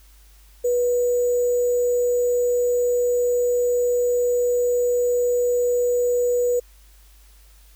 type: tone with sample-and-hold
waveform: sine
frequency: 487.9 Hz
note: B4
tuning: 21 cents flat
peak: -17 dBFS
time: 0.64-6.6 s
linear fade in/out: 10 ms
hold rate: 7350 Hz
effects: added 50 Hz sine -48 dBFS peak until 7.75 s + white hiss -56 dBFS RMS until 7.75 s